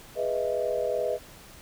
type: chord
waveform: sine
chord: E major seventh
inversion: first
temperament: equal with one note detuned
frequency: 415.3 / 493.9 / 622.3 / 665 Hz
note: G#4 / B4 / D#5 / E5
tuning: 0 / 0 / 0 / +15 cents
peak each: -33 / -29 / -29 / -34 dBFS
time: 0.15-1.19 s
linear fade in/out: 50 ms
effects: pink hiss -49 dBFS RMS until 1.61 s